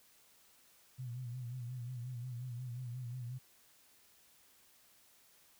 sine tone with vibrato, 123.47 Hz, B2, in tune, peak -40 dBFS, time 0.98-3.39 s, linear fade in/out 20 ms, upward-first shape sine, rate 5.6 Hz, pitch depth 78 cents each way, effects white hiss -66 dBFS RMS until 5.59 s

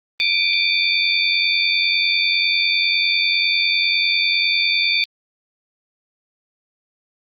sine tone cluster, 2327 / 2417 / 3561 / 4543 Hz, D7 / D7 / A7 / C#8, -17 / +49 / +20 / +42 cents, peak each -21 dBFS, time 0.2-5.04 s, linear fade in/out 0 ms, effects Opus 32 kbps

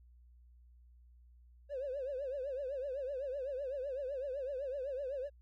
triangle tone with vibrato, 540 Hz, C#5, 45 cents flat, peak -33 dBFS, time 1.69-5.3 s, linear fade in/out 50 ms, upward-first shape triangle, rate 7.9 Hz, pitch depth 160 cents each way, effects tanh soft clip ceiling -34 dBFS + added 60 Hz sine -58 dBFS peak until 5.41 s

